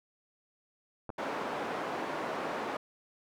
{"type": "clicks", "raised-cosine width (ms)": 1, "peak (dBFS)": -25, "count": 2, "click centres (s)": [1.093, 1.102]}
{"type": "band-pass noise", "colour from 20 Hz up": "white", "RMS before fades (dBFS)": -36, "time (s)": [1.18, 2.77], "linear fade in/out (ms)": 5, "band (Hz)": [260, 1000], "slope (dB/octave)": 12}
{"effects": []}